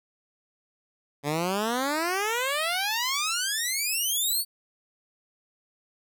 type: exponential sweep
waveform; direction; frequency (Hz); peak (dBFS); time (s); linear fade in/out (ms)
10% pulse; up; 140 to 4577; -17; 1.23-4.45; 50
effects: none